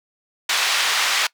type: band-pass noise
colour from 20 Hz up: white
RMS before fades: -20 dBFS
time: 0.49-1.27 s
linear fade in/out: 5 ms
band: 990 to 4000 Hz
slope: 12 dB/octave
effects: noise-tail reverb RT60 0.1 s tail -22 dB re dry